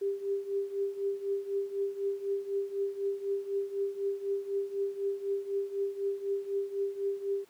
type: tone with tremolo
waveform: sine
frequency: 396.6 Hz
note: G4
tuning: 20 cents sharp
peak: -26 dBFS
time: 0.01-7.45 s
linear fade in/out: 10 ms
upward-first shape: triangle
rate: 4 Hz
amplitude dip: 85%
effects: pink hiss -63 dBFS RMS until 7.49 s + high-pass 200 Hz 12 dB/octave